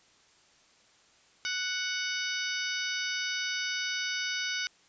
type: harmonic tone with a mistuned harmonic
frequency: 740 Hz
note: F#5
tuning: in tune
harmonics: 2 / 3 / 4 / 5 / 6 / 7 / 8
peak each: -35 / -37 / -38 / -39 / -40 / -40 / -41 dBFS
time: 1.45-4.67 s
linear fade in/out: 0 ms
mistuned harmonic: 6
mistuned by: +62 cents
effects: white hiss -62 dBFS RMS until 4.88 s + resampled to 16000 Hz